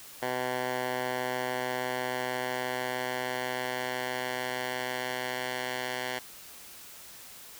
10% pulse tone with band-pass filter sweep, 126.2 Hz, B2, 38 cents sharp, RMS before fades -33 dBFS, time 0.22-6.19 s, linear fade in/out 5 ms, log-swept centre 1200 to 2200 Hz, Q 0.73, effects white hiss -48 dBFS RMS until 7.59 s

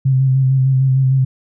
sine tone with vibrato, 132.3 Hz, C3, 20 cents sharp, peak -10 dBFS, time 0.05-1.25 s, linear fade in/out 10 ms, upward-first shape square, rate 6.6 Hz, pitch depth 23 cents each way, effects none

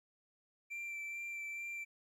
triangle tone with vibrato, 2349 Hz, D7, in tune, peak -39 dBFS, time 0.7-1.85 s, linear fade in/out 20 ms, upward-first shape sine, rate 2.3 Hz, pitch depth 14 cents each way, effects 13-bit

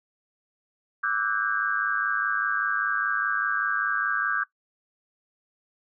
sine tone cluster, 1164 / 1310 / 1499 / 1604 Hz, D6 / E6 / F#6 / G6, -16 / -11 / +22 / +39 cents, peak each -30 / -32 / -28 / -27 dBFS, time 1.03-4.44 s, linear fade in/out 10 ms, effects noise-tail reverb RT60 0.1 s tail -18 dB re dry

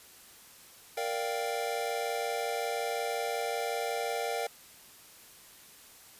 square chord, G minor seventh, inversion first, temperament equal, 466.2 / 587.3 / 698.5 / 784 Hz, Bb4 / D5 / F5 / G5, 0 / 0 / 0 / 0 cents, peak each -36 / -39 / -37 / -38 dBFS, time 0.97-4.47 s, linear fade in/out 5 ms, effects white hiss -54 dBFS RMS until 6.19 s + resampled to 32000 Hz

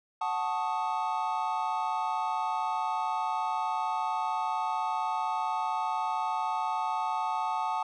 triangle chord, D# half-diminished seventh, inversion first, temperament equal, 740 / 880 / 1108.7 / 1244.5 Hz, F#5 / A5 / C#6 / D#6, 0 / 0 / 0 / 0 cents, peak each -32 / -29 / -35 / -34 dBFS, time 0.21-7.83 s, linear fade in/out 5 ms, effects resampled to 22050 Hz

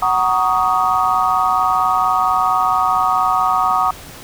sine chord, D# minor seventh, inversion first, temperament just, 746.7 / 933.4 / 1120.1 / 1244.5 Hz, F#5 / A#5 / C#6 / D#6, +16 / +2 / +18 / 0 cents, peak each -18 / -21 / -19 / -17 dBFS, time 0.02-3.91 s, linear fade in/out 5 ms, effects pink hiss -36 dBFS RMS until 4.23 s

